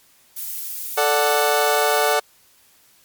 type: noise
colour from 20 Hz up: violet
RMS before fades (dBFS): -29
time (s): 0.36-2.14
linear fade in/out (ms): 10
type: chord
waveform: 25% pulse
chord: D major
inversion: second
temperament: equal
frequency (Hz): 440 / 587.3 / 740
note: A4 / D5 / F#5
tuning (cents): 0 / 0 / 0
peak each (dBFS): -17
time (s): 0.97-2.2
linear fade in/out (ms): 10
effects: white hiss -55 dBFS RMS until 3.04 s + MP3 96 kbps